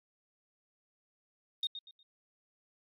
sine tone with echo, 3700 Hz, A#7, 14 cents flat, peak -29 dBFS, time 1.63-1.67 s, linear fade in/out 2 ms, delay 120 ms, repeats 3, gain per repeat -11 dB, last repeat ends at 2.03 s, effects tanh soft clip ceiling -25 dBFS + AAC 48 kbps

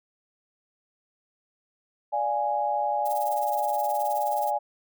sine chord, D diminished, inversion none, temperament equal, 587.3 / 698.5 / 830.6 Hz, D5 / F5 / Ab5, 0 / 0 / 0 cents, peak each -30 / -31 / -25 dBFS, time 2.12-4.59 s, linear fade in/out 20 ms
violet noise with tremolo, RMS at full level -37 dBFS, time 3.05-4.51 s, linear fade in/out 10 ms, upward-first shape sine, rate 19 Hz, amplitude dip 80%
effects none

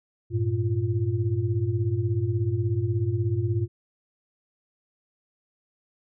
sine tone cluster, 98.7 / 115.2 / 347.2 Hz, G2 / A#2 / F4, +12 / -20 / -10 cents, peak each -26 / -25 / -31 dBFS, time 0.3-3.68 s, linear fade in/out 50 ms, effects none

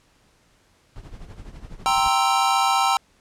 brown noise with tremolo, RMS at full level -36 dBFS, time 0.96-2.08 s, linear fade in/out 0 ms, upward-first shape triangle, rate 12 Hz, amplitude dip 80%
square chord, C dominant seventh, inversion second, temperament equal, 784 / 932.3 / 1046.5 / 1318.5 Hz, G5 / Bb5 / C6 / E6, 0 / 0 / 0 / 0 cents, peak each -22 / -24 / -26 / -24 dBFS, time 1.86-2.97 s, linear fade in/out 0 ms
effects pink hiss -60 dBFS RMS until 3.2 s + low-pass 9000 Hz 12 dB/octave

